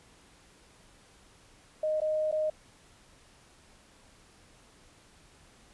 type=tone with dropouts; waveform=sine; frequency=619 Hz; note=D#5; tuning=9 cents flat; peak=-26 dBFS; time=1.83-2.5 s; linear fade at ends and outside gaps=5 ms; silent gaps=2.003-2.016 / 2.314-2.324 s; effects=pink hiss -59 dBFS RMS until 5.73 s + resampled to 24000 Hz

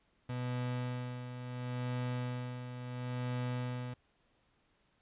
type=tone with tremolo; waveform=35% pulse; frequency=124.2 Hz; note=B2; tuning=10 cents sharp; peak=-32 dBFS; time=0.29-3.94 s; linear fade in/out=5 ms; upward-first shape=sine; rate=0.72 Hz; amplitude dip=60%; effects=pink hiss -73 dBFS RMS until 5.01 s + resampled to 8000 Hz

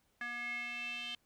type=tone with band-pass filter sweep; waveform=square; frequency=240 Hz; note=B3; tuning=49 cents flat; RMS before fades=-41 dBFS; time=0.21-1.15 s; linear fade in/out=2 ms; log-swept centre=1800 to 3100 Hz; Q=7.2; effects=pink hiss -75 dBFS RMS until 1.25 s

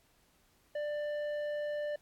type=tone with tanh clipping; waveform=triangle; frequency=592 Hz; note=D5; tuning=14 cents sharp; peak=-35 dBFS; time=0.75-1.96 s; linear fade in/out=5 ms; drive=13 dB; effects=pink hiss -69 dBFS RMS until 2.01 s + AAC 64 kbps

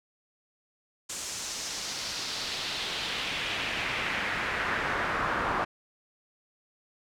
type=noise with band-pass filter sweep; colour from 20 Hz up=brown; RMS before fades=-32 dBFS; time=1.09-5.65 s; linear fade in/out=10 ms; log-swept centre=7400 to 1200 Hz; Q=1.9; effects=none

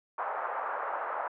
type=band-pass noise; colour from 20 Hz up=white; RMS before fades=-34 dBFS; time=0.18-1.28 s; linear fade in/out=5 ms; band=610 to 1300 Hz; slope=24 dB/octave; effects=low-pass 2000 Hz 12 dB/octave

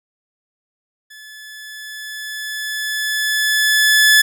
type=tone with level ramp; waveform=sawtooth; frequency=1725 Hz; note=A6; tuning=35 cents flat; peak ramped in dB=-34 to -4 dBFS; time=1.1-4.22 s; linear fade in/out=10 ms; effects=none

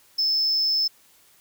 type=tone with amplitude modulation; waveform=triangle; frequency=5250 Hz; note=E8; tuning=8 cents flat; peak=-17 dBFS; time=0.18-0.88 s; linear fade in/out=10 ms; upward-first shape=sine; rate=198 Hz; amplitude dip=30%; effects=white hiss -57 dBFS RMS until 1.4 s

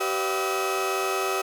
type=tone cluster; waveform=30% pulse; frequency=384.4 / 499.8 / 588 / 686 / 1280 Hz; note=G4 / B4 / D5 / F5 / D#6; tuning=-34 / +21 / +2 / -31 / +49 cents; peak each=-25 / -32 / -33 / -32 / -26 dBFS; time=0-1.42 s; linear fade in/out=10 ms; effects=none

